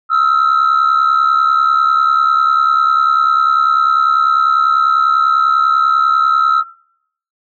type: tone pair together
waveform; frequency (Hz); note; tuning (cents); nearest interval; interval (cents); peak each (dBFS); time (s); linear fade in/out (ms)
sine; 1283.9 / 1354; E6 / E6; -46 / +46; minor second; 92; -10; 0.09-6.64; 50
effects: noise-tail reverb RT60 0.7 s tail -23 dB re dry + tanh soft clip ceiling -6 dBFS